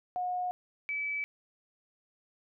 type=tone pair in turn; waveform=sine; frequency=724 / 2299 Hz; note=F#5 / D7; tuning=-38 / -37 cents; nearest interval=octave + minor sixth; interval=2001 cents; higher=second; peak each=-30 / -31 dBFS; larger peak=first; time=0.16-0.51 / 0.89-1.24 s; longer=neither; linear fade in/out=0 ms; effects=none